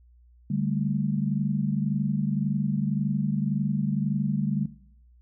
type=chord; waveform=sine; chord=D suspended fourth; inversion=none; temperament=equal with one note detuned; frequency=146.83 / 198.16 / 220 Hz; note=D3 / G3 / A3; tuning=0 / +19 / 0 cents; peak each=-27 / -27 / -31 dBFS; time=0.5-4.66 s; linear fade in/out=5 ms; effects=noise-tail reverb RT60 0.7 s tail -19 dB re dry + added 60 Hz sine -53 dBFS peak until 5.21 s